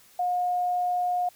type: tone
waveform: sine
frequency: 717 Hz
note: F5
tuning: 45 cents sharp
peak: -23 dBFS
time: 0.19-1.29 s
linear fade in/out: 5 ms
effects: white hiss -56 dBFS RMS until 1.35 s